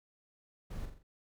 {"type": "noise with echo", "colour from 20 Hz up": "brown", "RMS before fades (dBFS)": -41, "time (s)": [0.7, 0.86], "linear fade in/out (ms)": 10, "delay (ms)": 43, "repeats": 4, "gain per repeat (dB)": -6, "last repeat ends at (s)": 1.032, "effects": []}